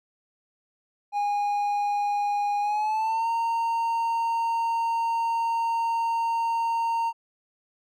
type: tone with pitch glide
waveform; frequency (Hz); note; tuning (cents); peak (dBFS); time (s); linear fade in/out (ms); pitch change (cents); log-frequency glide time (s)
triangle; 820 to 920.4; G#5 to A#5; -22 to -22; -21; 1.12-7.13; 50; +200; 2.61-3.28
effects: none